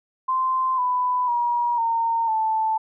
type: tone with pitch steps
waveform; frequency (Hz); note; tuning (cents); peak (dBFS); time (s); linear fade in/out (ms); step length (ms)
sine; 1039 / 996.7 / 956.1 / 917.1 / 879.8; C6 / B5 / A#5 / A#5 / A5; -12 / +16 / +44 / -29 / 0; -19; 0.28-2.78; 10; 500
effects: none